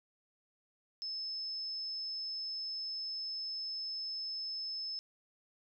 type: tone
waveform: sine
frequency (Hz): 5230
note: E8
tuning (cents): -15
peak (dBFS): -37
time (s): 1.02-4.99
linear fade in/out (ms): 0
effects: none